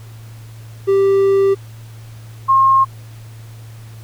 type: tone pair in turn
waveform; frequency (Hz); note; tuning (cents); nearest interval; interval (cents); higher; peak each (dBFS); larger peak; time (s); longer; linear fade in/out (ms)
triangle / sine; 392 / 1071.6; G4 / C6; 0 / +41; octave + perfect fourth; 1741; second; -8; neither; 0.87-1.55 / 2.48-2.85; first; 20
effects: added 112 Hz sine -33 dBFS peak until 4.03 s + pink hiss -46 dBFS RMS until 4.03 s